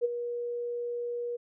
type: tone with ADSR envelope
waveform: sine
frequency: 479.2 Hz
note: A#4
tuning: 48 cents sharp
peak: -21 dBFS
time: 0.01-1.37 s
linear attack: 36 ms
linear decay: 21 ms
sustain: -10 dB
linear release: 16 ms
effects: none